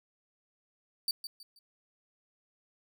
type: tone with echo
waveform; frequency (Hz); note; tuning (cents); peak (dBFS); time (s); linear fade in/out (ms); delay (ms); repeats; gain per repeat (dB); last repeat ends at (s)
40% pulse; 4614; D8; -31; -27; 1.08-1.11; 2; 160; 3; -10; 1.59
effects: none